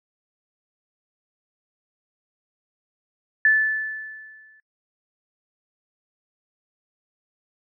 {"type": "tone with exponential decay", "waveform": "sine", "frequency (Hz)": 1746, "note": "A6", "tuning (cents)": -14, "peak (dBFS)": -12, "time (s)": [3.45, 4.6], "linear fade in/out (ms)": 2, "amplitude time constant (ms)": 250, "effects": ["noise-tail reverb RT60 0.1 s tail -24 dB re dry"]}